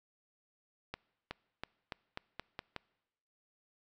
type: accelerating click train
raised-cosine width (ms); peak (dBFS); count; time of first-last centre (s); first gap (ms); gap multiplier
0.3; -23; 8; 0.94-2.763; 370; 0.88
effects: noise-tail reverb RT60 1.0 s tail -24 dB re dry